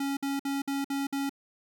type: tone bursts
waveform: square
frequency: 277.2 Hz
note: C#4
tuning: in tune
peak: -29 dBFS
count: 6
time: 0-1.295 s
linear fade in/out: 5 ms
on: 170 ms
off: 55 ms
effects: none